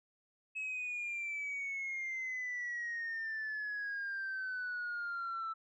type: exponential sweep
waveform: sine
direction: down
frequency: 2580 to 1318.5 Hz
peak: -35 dBFS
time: 0.55-5.54 s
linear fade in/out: 20 ms
effects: tanh soft clip ceiling -34 dBFS